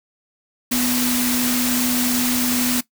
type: tone in noise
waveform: sine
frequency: 246.9 Hz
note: B3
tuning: in tune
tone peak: -20 dBFS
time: 0.71-2.81 s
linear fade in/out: 10 ms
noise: white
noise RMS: -22 dBFS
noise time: 0.71-2.81 s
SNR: -1 dB
effects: noise-tail reverb RT60 0.1 s tail -17 dB re dry